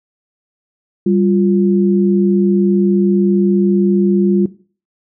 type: tone pair together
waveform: sine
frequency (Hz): 195.8 / 350.8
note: G3 / F4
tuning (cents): -2 / +8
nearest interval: minor seventh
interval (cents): 1010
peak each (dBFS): -12 / -14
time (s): 1.06-4.46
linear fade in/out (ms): 5
effects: noise-tail reverb RT60 0.4 s tail -17 dB re dry